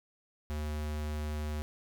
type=tone; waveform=square; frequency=75.5 Hz; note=D2; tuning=48 cents sharp; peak=-34 dBFS; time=0.5-1.62 s; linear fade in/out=0 ms; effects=12-bit